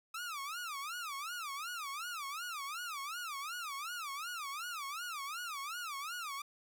sawtooth tone with vibrato, 1263 Hz, D#6, 26 cents sharp, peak -36 dBFS, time 0.14-6.42 s, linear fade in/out 5 ms, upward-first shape sine, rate 2.7 Hz, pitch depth 250 cents each way, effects none

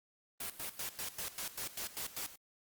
white noise with tremolo, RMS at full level -40 dBFS, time 0.4-2.36 s, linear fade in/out 5 ms, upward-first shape square, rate 5.1 Hz, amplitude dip 80%, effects Opus 32 kbps

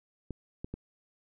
clicks, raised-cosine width 3 ms, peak -24 dBFS, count 3, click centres 0.307 / 0.645 / 0.74 s, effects none

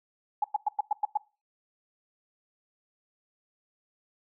sine tone bursts, 836 Hz, G#5, 11 cents sharp, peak -22 dBFS, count 7, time 0.42-1.174 s, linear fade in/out 5 ms, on 22 ms, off 100 ms, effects noise-tail reverb RT60 0.3 s tail -22 dB re dry

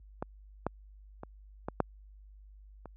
clicks, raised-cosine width 1 ms, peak -20 / -16 / -27 / -20 / -11 / -30 dBFS, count 6, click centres 0.225 / 0.666 / 1.234 / 1.685 / 1.803 / 2.857 s, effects added 50 Hz sine -46 dBFS peak until 2.96 s + high-pass 60 Hz 12 dB/octave

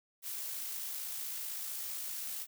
blue noise with amplitude modulation, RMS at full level -39 dBFS, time 0.22-2.47 s, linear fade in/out 50 ms, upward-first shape sine, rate 55.6 Hz, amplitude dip 25%, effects none

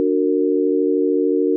sine chord, D augmented, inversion none, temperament just, 293.7 / 367.1 / 458.9 Hz, D4 / F#4 / A#4, 0 / -14 / -27 cents, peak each -19 dBFS, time 0-1.56 s, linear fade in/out 0 ms, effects none

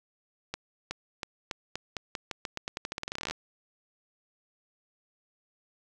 accelerating click train, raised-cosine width 0.2 ms, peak -16 dBFS, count 27, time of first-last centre 0.54-3.31 s, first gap 370 ms, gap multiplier 0.87, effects none

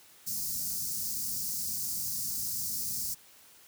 white band-stop noise, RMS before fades -34 dBFS, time 0.26-3.15 s, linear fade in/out 20 ms, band 240 to 4700 Hz, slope 48 dB/octave, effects white hiss -57 dBFS RMS until 3.67 s + high-pass 60 Hz 12 dB/octave

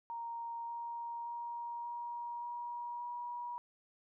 sine tone with pitch steps, 932.3 / 938.2 / 944.2 / 950.2 / 956.3 / 962.4 Hz, A#5 / A#5 / A#5 / A#5 / A#5 / B5, 0 / +11 / +22 / +33 / +44 / -45 cents, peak -39 dBFS, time 0.1-3.58 s, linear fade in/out 0 ms, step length 580 ms, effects none

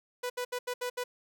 sawtooth tone bursts at uneven times, 493.9 Hz, B4, in tune, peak -28 dBFS, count 6, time 0.23-0.3 / 0.37-0.45 / 0.52-0.59 / 0.67-0.74 / 0.81-0.9 / 0.97-1.04 s, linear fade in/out 10 ms, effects none

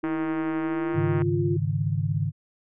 sine tone with pitch glide, 323.3 to 348.5 Hz, E4 to F4, -34 to -4 cents, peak -25 dBFS, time 0.03-1.57 s, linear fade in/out 10 ms, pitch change +130 cents, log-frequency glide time 0.61-1.12 s
click train, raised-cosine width 0.5 ms, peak -18 dBFS, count 185, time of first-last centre 0.04-1.219 s, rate 156 Hz
sine chord, Ab suspended fourth, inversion none, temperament equal with one note detuned, 102.46 / 138.59 / 155.56 Hz, Ab2 / Db3 / Eb3, -23 / 0 / 0 cents, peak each -27 dBFS, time 0.93-2.32 s, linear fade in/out 50 ms
effects low-pass 2000 Hz 12 dB/octave

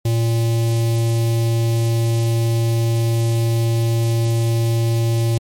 square tone with notch filter, 115.3 Hz, A#2, 19 cents flat, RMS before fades -17 dBFS, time 0.05-5.38 s, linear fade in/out 5 ms, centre 1400 Hz, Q 0.6, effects MP3 64 kbps

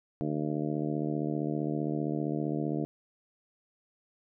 harmonic tone, 75.3 Hz, D2, 44 cents sharp, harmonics 2 / 3 / 4 / 5 / 6 / 7 / 8 / 9, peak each -34 / -36 / -33 / -38 / -40 / -47 / -44 / -42 dBFS, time 0.21-2.85 s, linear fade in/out 0 ms, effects none

